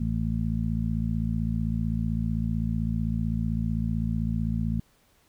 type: harmonic tone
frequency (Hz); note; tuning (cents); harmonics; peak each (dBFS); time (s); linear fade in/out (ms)
55.7; A1; +22; 1 / 2 / 3 / 4; -30 / -30 / -30 / -30; 0-4.8; 5
effects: pink hiss -64 dBFS RMS until 5.28 s